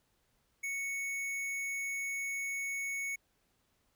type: tone with hard clipping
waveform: sine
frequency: 2217 Hz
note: C#7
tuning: in tune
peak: -36 dBFS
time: 0.63-3.16 s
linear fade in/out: 10 ms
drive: 14 dB
effects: pink hiss -75 dBFS RMS until 3.95 s